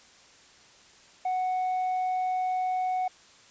sine tone with tanh clipping, 740 Hz, F#5, in tune, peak -26 dBFS, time 1.25-3.08 s, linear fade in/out 5 ms, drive 2 dB, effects white hiss -55 dBFS RMS until 3.5 s + resampled to 16000 Hz

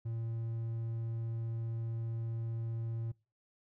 triangle tone, 114.4 Hz, A#2, 32 cents flat, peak -33 dBFS, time 0.05-3.12 s, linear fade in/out 10 ms, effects noise-tail reverb RT60 0.3 s tail -23 dB re dry

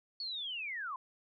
sine linear sweep, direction down, 4468 to 987.8 Hz, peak -37 dBFS, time 0.2-0.96 s, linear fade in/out 2 ms, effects none

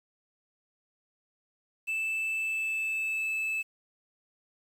triangle tone with pitch glide, 2637 to 2619 Hz, E7 to E7, 0 to -12 cents, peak -27 dBFS, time 1.87-3.63 s, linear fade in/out 20 ms, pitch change -12 cents, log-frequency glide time 2.33-3.32 s, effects 9-bit

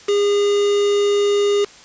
triangle tone with quantisation, 407.4 Hz, G#4, 33 cents flat, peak -12 dBFS, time 0.08-1.65 s, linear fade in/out 10 ms, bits 4, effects white hiss -43 dBFS RMS until 1.84 s + resampled to 16000 Hz

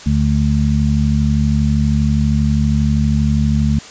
harmonic tone, 72.5 Hz, D2, 22 cents flat, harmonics 1 / 2 / 3, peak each -16 / -16 / -16 dBFS, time 0.06-3.79 s, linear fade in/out 5 ms, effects white hiss -35 dBFS RMS until 3.9 s + resampled to 16000 Hz

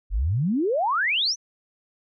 sine exponential sweep, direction up, 42 to 6272 Hz, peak -20 dBFS, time 0.1-1.36 s, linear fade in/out 50 ms, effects none

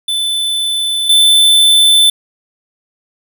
square tone pair in turn, 3513 / 3526 Hz, A7 / A7, -3 / +3 cents, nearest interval unison, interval 6 cents, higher second, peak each -14 / -6 dBFS, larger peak second, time 0.08-1.09 / 1.09-2.1 s, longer neither, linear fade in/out 5 ms, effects none

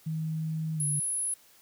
sine tone with pitch glide, 158.5 to 145.35 Hz, D#3 to D3, +32 to -18 cents, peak -29 dBFS, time 0.06-1 s, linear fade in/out 10 ms, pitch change -150 cents, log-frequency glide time 0.75-0.85 s
sine tone, 10548 Hz, E9, in tune, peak -28 dBFS, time 0.8-1.34 s, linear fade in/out 2 ms
effects white hiss -59 dBFS RMS until 1.61 s

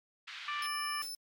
white band-pass noise, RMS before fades -46 dBFS, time 0.27-0.67 s, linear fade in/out 10 ms, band 1300 to 3700 Hz, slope 24 dB/octave
harmonic tone, 588 Hz, D5, 2 cents sharp, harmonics 2 / 3 / 4 / 5, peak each -37 / -41 / -43 / -45 dBFS, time 0.48-1.02 s, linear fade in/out 2 ms
sawtooth tone, 5270 Hz, E8, 1 cent flat, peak -37 dBFS, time 0.62-1.15 s, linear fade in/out 2 ms
white noise with exponential decay, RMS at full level -43 dBFS, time 1.02-1.17 s, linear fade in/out 5 ms, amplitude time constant 32 ms
effects none

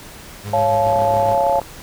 35% pulse tone with tremolo, 103.1 Hz, G#2, 12 cents flat, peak -23 dBFS, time 0.43-1.38 s, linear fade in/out 50 ms, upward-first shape sine, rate 7.2 Hz, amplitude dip 35%
sine chord, Db augmented, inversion none, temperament just, 554.4 / 693 / 866.2 Hz, Db5 / F5 / A5, 0 / -14 / -27 cents, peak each -18 dBFS, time 0.53-1.6 s, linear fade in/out 5 ms
click train, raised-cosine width 1 ms, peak -15 dBFS, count 26, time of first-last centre 0.87-1.616 s, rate 33.5 Hz
effects pink hiss -38 dBFS RMS until 1.82 s

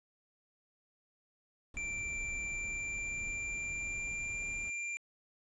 brown noise, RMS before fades -48 dBFS, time 1.74-4.7 s, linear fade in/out 2 ms
square tone with pitch glide, 2353 to 2379 Hz, D7 to D7, +3 to +22 cents, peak -37 dBFS, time 1.77-4.97 s, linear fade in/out 0 ms, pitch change +19 cents, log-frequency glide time 2.33-4.5 s
effects resampled to 22050 Hz

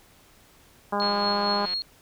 harmonic tone, 203.6 Hz, G#3, 34 cents flat, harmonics 1 / 2 / 3 / 4 / 5 / 6 / 7 / 8, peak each -31 / -32 / -31 / -29 / -29 / -34 / -38 / -41 dBFS, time 0.92-1.66 s, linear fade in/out 10 ms
sine tone with tremolo, 4294 Hz, C8, 44 cents sharp, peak -24 dBFS, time 1-1.82 s, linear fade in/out 0 ms, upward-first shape triangle, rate 4.4 Hz, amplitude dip 65%
click train, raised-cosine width 0.3 ms, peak -24 dBFS, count 130, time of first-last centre 1.02-1.737 s, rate 180 Hz
effects pink hiss -56 dBFS RMS until 2.01 s

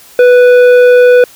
sine tone with tanh clipping, 493.9 Hz, B4, in tune, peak -3 dBFS, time 0.19-1.24 s, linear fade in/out 2 ms, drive 10 dB, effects white hiss -38 dBFS RMS until 1.35 s

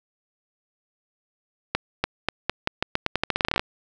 accelerating click train, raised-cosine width 0.3 ms, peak -5 dBFS, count 20, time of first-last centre 1.75-3.595 s, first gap 290 ms, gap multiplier 0.85, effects none

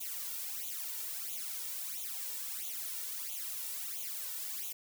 blue noise with flanger, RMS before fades -40 dBFS, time 0-4.73 s, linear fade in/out 10 ms, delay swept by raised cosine 0.29 to 2.19 ms, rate 1.5 Hz, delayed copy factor +0.95, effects none

